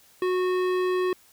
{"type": "tone with hard clipping", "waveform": "sine", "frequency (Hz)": 366.6, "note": "F#4", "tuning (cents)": -16, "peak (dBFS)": -24, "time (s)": [0.22, 1.13], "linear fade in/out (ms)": 2, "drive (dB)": 15, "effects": ["white hiss -57 dBFS RMS until 1.32 s"]}